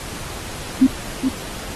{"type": "tone with echo", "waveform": "sine", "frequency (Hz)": 261.6, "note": "C4", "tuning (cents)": 0, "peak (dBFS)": -7, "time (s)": [0.81, 0.87], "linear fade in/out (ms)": 10, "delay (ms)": 420, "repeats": 1, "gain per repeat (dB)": -6, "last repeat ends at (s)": 1.29, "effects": ["pink hiss -32 dBFS RMS until 1.75 s", "AAC 32 kbps"]}